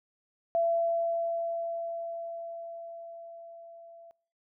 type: tone with level ramp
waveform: sine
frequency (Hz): 673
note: E5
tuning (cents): +36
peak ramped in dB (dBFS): -23 to -49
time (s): 0.55-4.11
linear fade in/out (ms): 0
effects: noise-tail reverb RT60 0.6 s tail -25 dB re dry

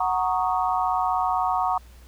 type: chord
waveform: sine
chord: D# minor seventh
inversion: first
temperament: equal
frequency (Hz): 740 / 932.3 / 1108.7 / 1244.5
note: F#5 / A#5 / C#6 / D#6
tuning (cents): 0 / 0 / 0 / 0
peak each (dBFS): -24 / -26 / -27 / -30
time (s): 0-1.78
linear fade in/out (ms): 5
effects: added 61 Hz sine -45 dBFS peak until 2.07 s + pink hiss -55 dBFS RMS until 2.07 s

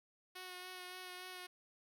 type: tone with vibrato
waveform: 5% pulse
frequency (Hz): 365.5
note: F#4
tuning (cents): -21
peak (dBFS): -36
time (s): 0.35-1.47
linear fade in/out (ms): 10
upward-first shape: sine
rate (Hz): 3.5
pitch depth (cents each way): 18
effects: none

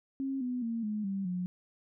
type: tone with pitch steps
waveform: sine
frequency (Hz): 270 / 249 / 229.7 / 211.8 / 195.38 / 180.2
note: C#4 / B3 / A#3 / G#3 / G3 / F#3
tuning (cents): -45 / +14 / -25 / +34 / -5 / -45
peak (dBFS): -31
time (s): 0.2-1.46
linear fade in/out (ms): 0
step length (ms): 210
effects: none

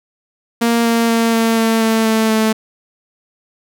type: tone with pitch steps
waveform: sawtooth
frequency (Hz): 233.1 / 231.1 / 229.1 / 227.1 / 225.2 / 223.2 / 221.3 / 219.4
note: A#3 / A#3 / A#3 / A#3 / A3 / A3 / A3 / A3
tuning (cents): 0 / -15 / -30 / -45 / +40 / +25 / +10 / -5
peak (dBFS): -8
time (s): 0.61-2.53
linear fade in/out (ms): 10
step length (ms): 240
effects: none

